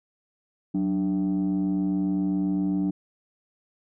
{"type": "tone pair together", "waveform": "sine", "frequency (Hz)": [186.14, 293.7], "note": ["F#3", "D4"], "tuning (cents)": [11, 0], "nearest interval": "minor sixth", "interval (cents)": 789, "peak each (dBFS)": [-23, -23], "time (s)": [0.74, 2.91], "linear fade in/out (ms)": 10, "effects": ["tanh soft clip ceiling -19 dBFS"]}